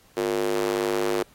square tone with high-pass filter, 50.9 Hz, G#1, 34 cents flat, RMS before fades -25 dBFS, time 0.17-1.23 s, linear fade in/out 0 ms, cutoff 390 Hz, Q 3.8, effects pink hiss -57 dBFS RMS until 1.34 s + AAC 48 kbps

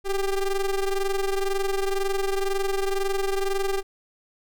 square ring-modulated tone, 199 Hz, G3, 26 cents sharp, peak -20 dBFS, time 0.04-3.83 s, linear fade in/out 50 ms, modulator 188 Hz, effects none

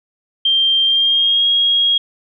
sine tone with pitch glide, 3170 to 3280 Hz, G7 to G#7, +19 to -22 cents, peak -11 dBFS, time 0.45-1.98 s, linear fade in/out 5 ms, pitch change +59 cents, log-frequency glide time 0.84-1.47 s, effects none

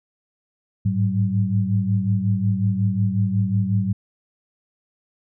sine tone cluster, 103.1 / 108.6 / 189.9 Hz, G#2 / A2 / F#3, -12 / -22 / +45 cents, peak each -22 dBFS, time 0.85-3.93 s, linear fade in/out 10 ms, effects none

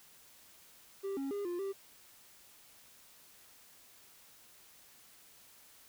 triangle tone with pitch steps, 392.3 / 273.6 / 405.4 / 350.4 / 391.8 Hz, G4 / C#4 / G#4 / F4 / G4, +1 / -23 / -42 / +6 / -1 cents, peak -33 dBFS, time 1.03-1.73 s, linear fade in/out 20 ms, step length 140 ms, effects white hiss -60 dBFS RMS until 5.88 s

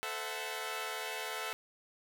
10% pulse chord, F# half-diminished seventh, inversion first, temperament equal with one note detuned, 440 / 514.6 / 659.3 / 740 Hz, A4 / C5 / E5 / F#5, 0 / -29 / 0 / 0 cents, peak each -33 / -36 / -35 / -35 dBFS, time 0.03-1.53 s, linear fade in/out 0 ms, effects none

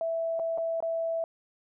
sine tone with dropouts, 659.3 Hz, E5, in tune, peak -27 dBFS, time 0.01-1.24 s, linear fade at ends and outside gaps 1 ms, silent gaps 0.393-0.397 / 0.576-0.582 / 0.804-0.825 s, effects none

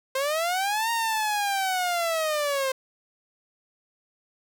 sawtooth linear two-way sweep, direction up then down, 520 to 932.3 to 520 Hz, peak -20 dBFS, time 0.15-2.72 s, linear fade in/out 5 ms, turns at 0.91 s, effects none

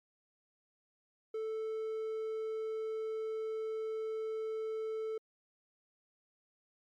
triangle tone, 440 Hz, A4, in tune, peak -33 dBFS, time 1.34-5.18 s, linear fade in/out 5 ms, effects MP3 96 kbps

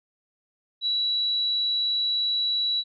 sine tone, 3921 Hz, B7, 13 cents flat, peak -22 dBFS, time 0.81-2.84 s, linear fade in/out 50 ms, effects none

